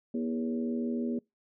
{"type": "harmonic tone with a mistuned harmonic", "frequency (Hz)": 80.1, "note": "E2", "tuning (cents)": -49, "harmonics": [3, 4, 5, 6, 7], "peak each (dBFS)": [-30, -39, -38, -47, -44], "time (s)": [0.14, 1.19], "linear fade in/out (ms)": 5, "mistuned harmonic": 5, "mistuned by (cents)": 28, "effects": ["noise-tail reverb RT60 0.2 s tail -25 dB re dry"]}